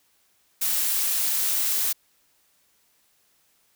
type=noise; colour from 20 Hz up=blue; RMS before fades=-24 dBFS; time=0.61-1.93 s; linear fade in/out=10 ms; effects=white hiss -65 dBFS RMS until 3.75 s